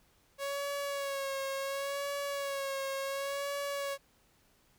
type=tone with vibrato; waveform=sawtooth; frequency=554.4 Hz; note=C#5; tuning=in tune; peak=-30 dBFS; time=0.38-3.98 s; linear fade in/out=50 ms; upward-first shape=sine; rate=0.7 Hz; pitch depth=38 cents each way; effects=pink hiss -68 dBFS RMS until 4.78 s